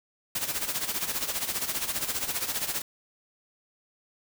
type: noise with tremolo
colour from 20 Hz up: white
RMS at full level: -28 dBFS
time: 0.35-2.82 s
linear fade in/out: 5 ms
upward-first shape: sine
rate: 15 Hz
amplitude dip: 70%
effects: none